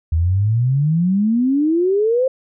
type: exponential sweep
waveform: sine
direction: up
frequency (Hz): 77.78 to 534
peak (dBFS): -13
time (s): 0.12-2.28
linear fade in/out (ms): 5
effects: none